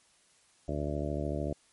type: harmonic tone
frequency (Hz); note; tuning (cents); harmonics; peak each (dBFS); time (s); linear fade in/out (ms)
73.42; D2; 0; 1 / 2 / 3 / 4 / 5 / 6 / 7 / 8 / 9; -36 / -37 / -41 / -38 / -40 / -44 / -44 / -39 / -42; 0.68-1.53; 5
effects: white hiss -65 dBFS RMS until 1.72 s + MP3 48 kbps